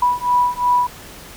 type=beating tone pair; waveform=sine; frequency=981 / 983.8 Hz; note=B5 / B5; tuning=-12 / -7 cents; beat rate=2.8 Hz; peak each=-17 dBFS; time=0.02-0.87 s; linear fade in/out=5 ms; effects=pink hiss -38 dBFS RMS until 1.36 s